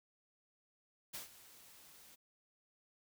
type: noise with ADSR envelope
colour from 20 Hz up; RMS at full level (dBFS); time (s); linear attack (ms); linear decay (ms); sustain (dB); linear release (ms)
white; -44; 1.13-2.16; 17; 130; -16; 18
effects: none